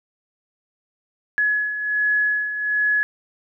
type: beating tone pair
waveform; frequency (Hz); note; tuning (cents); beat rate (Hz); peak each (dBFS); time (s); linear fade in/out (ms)
sine; 1692 / 1693.3; G#6 / G#6; +32 / +33; 1.3; -26 / -19; 1.38-3.03; 0
effects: none